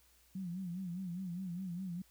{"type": "tone with vibrato", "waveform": "sine", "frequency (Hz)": 180.9, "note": "F#3", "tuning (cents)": -39, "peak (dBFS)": -38, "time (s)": [0.35, 2.02], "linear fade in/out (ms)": 5, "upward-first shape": "sine", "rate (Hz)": 4.9, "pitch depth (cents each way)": 110, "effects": ["added 60 Hz sine -70 dBFS peak until 2.1 s", "white hiss -68 dBFS RMS until 2.1 s"]}